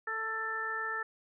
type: harmonic tone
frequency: 443.1 Hz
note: A4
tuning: 12 cents sharp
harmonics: 1 / 2 / 3 / 4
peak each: -44 / -44 / -37 / -35 dBFS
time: 0.07-1.03 s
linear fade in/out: 5 ms
effects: none